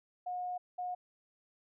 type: tone bursts at uneven times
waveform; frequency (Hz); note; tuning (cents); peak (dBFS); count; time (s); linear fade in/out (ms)
sine; 722; F#5; -43; -35; 2; 0.26-0.58 / 0.78-0.95; 10
effects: none